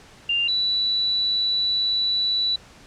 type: tone pair in turn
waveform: sine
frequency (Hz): 2794 / 3951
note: F7 / B7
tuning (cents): 0 / 0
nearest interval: tritone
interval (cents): 600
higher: second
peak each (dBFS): -19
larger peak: neither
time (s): 0.29-0.48 / 0.48-2.56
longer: second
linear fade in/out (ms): 5
effects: pink hiss -48 dBFS RMS until 2.86 s + low-pass 7000 Hz 12 dB/octave